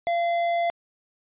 sine tone with tanh clipping, 686 Hz, F5, 31 cents flat, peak -23 dBFS, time 0.07-0.7 s, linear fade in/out 0 ms, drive 11 dB, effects resampled to 8000 Hz

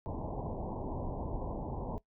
pink low-pass noise, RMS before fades -38 dBFS, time 0.06-1.98 s, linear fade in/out 0 ms, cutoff 1000 Hz, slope 96 dB/octave, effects noise-tail reverb RT60 0.1 s tail -18 dB re dry

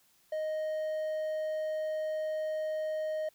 triangle tone with hard clipping, 622.3 Hz, D#5, in tune, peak -32 dBFS, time 0.32-3.29 s, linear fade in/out 5 ms, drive 6 dB, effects white hiss -67 dBFS RMS until 3.34 s

